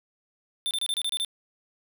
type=tone bursts; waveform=square; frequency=3562 Hz; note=A7; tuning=21 cents sharp; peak=-26 dBFS; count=8; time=0.66-1.248 s; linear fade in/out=0 ms; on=49 ms; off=28 ms; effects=none